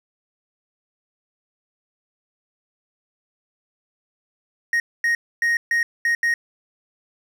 triangle tone bursts at uneven times, 1869 Hz, A#6, 4 cents sharp, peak -15 dBFS, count 6, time 4.73-4.8 / 5.04-5.15 / 5.42-5.57 / 5.71-5.83 / 6.05-6.15 / 6.23-6.34 s, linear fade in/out 2 ms, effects none

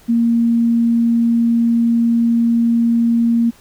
sine tone, 232.8 Hz, A#3, 2 cents flat, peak -11 dBFS, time 0.08-3.51 s, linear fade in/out 20 ms, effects pink hiss -48 dBFS RMS until 3.6 s

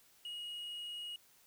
triangle tone, 2887 Hz, F#7, 43 cents flat, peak -40 dBFS, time 0.25-1.16 s, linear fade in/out 2 ms, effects white hiss -66 dBFS RMS until 1.46 s

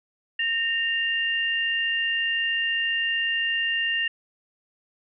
sine tone pair together, 1838.6 / 2794 Hz, A#6 / F7, -24 / 0 cents, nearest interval perfect fifth, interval 724 cents, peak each -25 dBFS, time 0.39-4.08 s, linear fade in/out 5 ms, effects none

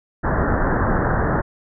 pink low-pass noise, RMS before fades -19 dBFS, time 0.23-1.42 s, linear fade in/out 20 ms, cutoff 1800 Hz, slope 96 dB/octave, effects none

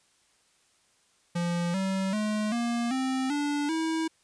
square tone with pitch steps, 172.8 / 191.73 / 212.7 / 236.1 / 261.9 / 290.6 / 322.5 Hz, F3 / G3 / G#3 / A#3 / C4 / D4 / E4, -18 / -38 / +42 / +22 / +2 / -18 / -38 cents, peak -27 dBFS, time 1.35-4.08 s, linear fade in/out 10 ms, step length 390 ms, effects white hiss -66 dBFS RMS until 4.23 s + resampled to 22050 Hz

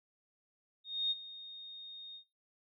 sine tone with ADSR envelope, 3700 Hz, A#7, 14 cents flat, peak -29 dBFS, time 0.84-2.24 s, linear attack 270 ms, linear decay 30 ms, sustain -17 dB, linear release 88 ms, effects noise-tail reverb RT60 0.3 s tail -25 dB re dry

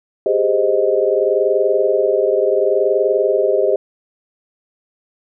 sine chord, Ab major seventh, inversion third, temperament equal with one note detuned, 392 / 412.7 / 523.3 / 622.3 Hz, G4 / Ab4 / C5 / Eb5, 0 / -11 / 0 / 0 cents, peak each -18 dBFS, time 0.26-3.76 s, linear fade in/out 2 ms, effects none

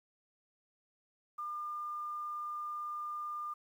sine tone with quantisation, 1203 Hz, D6, 41 cents sharp, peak -37 dBFS, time 1.38-3.54 s, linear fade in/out 10 ms, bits 11, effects none

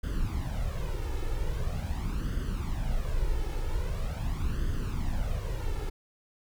brown noise with flanger, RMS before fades -30 dBFS, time 0.03-5.9 s, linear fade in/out 10 ms, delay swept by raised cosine 0.62 to 2.32 ms, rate 0.43 Hz, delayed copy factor +0.7, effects none

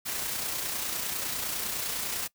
white noise with amplitude modulation, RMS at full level -31 dBFS, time 0.05-2.28 s, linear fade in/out 20 ms, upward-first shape sine, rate 29.9 Hz, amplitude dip 35%, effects noise-tail reverb RT60 0.1 s tail -21 dB re dry

